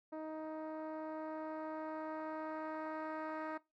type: tone with low-pass filter sweep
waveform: 10% pulse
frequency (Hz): 313.1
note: D#4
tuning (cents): +11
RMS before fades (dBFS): -43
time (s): 0.12-3.58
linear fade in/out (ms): 10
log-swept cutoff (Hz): 670 to 1400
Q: 0.93
effects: noise-tail reverb RT60 0.2 s tail -19 dB re dry + AAC 64 kbps